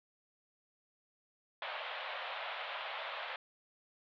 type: band-pass noise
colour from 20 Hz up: pink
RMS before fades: -42 dBFS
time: 1.62-3.36 s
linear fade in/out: 2 ms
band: 570 to 3700 Hz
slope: 48 dB/octave
effects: none